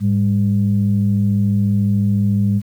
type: tone pair together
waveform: sine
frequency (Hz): 105.95 / 200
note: G#2 / G3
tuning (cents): +35 / +35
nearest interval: major seventh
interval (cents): 1100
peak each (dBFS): -15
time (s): 0-2.62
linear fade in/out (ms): 50
effects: tanh soft clip ceiling -6 dBFS + 8-bit